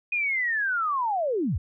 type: linear sweep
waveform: sine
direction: down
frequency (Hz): 2489 to 54.6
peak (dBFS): -23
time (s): 0.12-1.58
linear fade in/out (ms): 5
effects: none